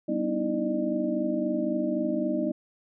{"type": "tone cluster", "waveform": "sine", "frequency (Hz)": [192.9, 245.2, 295, 318.8, 603], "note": ["G3", "B3", "D4", "D#4", "D5"], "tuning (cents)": [-28, -12, 8, 42, 46], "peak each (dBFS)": [-34, -30, -34, -29, -31], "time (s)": [0.08, 2.52], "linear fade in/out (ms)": 10, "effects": []}